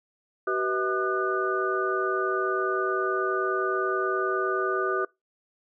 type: tone cluster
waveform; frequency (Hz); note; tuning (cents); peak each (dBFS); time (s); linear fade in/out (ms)
sine; 381.2 / 490.7 / 641 / 1211 / 1482; G4 / B4 / E5 / D#6 / F#6; -48 / -11 / -49 / -47 / +2; -27 / -34 / -34 / -29 / -31; 0.47-5.05; 5
effects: noise-tail reverb RT60 0.2 s tail -23 dB re dry